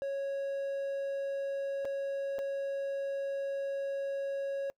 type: tone with dropouts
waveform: triangle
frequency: 552 Hz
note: C#5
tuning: 7 cents flat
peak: -30 dBFS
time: 0.02-4.7 s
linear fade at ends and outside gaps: 0 ms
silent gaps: 1.848-1.853 / 2.385-2.39 s
effects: noise-tail reverb RT60 0.1 s tail -25 dB re dry